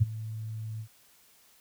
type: tone with ADSR envelope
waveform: sine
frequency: 110.1 Hz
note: A2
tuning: 2 cents sharp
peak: -16 dBFS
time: 0-0.88 s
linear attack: 20 ms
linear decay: 23 ms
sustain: -18 dB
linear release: 80 ms
effects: white hiss -61 dBFS RMS until 1.6 s